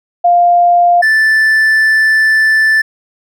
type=tone pair in turn; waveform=sine / triangle; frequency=700 / 1759.5 Hz; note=F5 / A6; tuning=+4 / 0 cents; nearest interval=octave + major third; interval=1596 cents; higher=second; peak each=-5 dBFS; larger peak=neither; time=0.24-1.02 / 1.02-2.82 s; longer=second; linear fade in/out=10 ms; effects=none